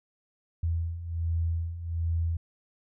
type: beating tone pair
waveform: sine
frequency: 82.4 / 83.7 Hz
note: E2 / E2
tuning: 0 / +27 cents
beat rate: 1.3 Hz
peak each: -33 / -28 dBFS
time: 0.63-2.37 s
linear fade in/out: 5 ms
effects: none